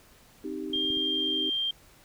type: chord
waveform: sine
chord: C minor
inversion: none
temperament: equal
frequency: 261.6 / 311.1 / 392 Hz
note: C4 / Eb4 / G4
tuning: 0 / 0 / 0 cents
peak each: -38 / -35 / -37 dBFS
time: 0.44-1.5 s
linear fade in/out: 5 ms
type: clicks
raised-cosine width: 3 ms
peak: -38 / -36 / -39 / -31 / -34 dBFS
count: 5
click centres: 0.7 / 0.758 / 0.849 / 0.904 / 0.971 s
type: tone with pitch glide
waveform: sine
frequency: 3200 to 3178 Hz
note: G7 to G7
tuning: +35 to +23 cents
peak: -26 dBFS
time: 0.73-1.71 s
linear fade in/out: 5 ms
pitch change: -12 cents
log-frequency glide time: 0.87-1.5 s
effects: pink hiss -57 dBFS RMS until 2.04 s